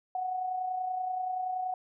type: tone with amplitude modulation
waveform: sine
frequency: 740 Hz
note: F#5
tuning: in tune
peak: -28 dBFS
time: 0.15-1.74 s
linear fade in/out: 2 ms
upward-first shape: sine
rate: 30.5 Hz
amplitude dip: 45%
effects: none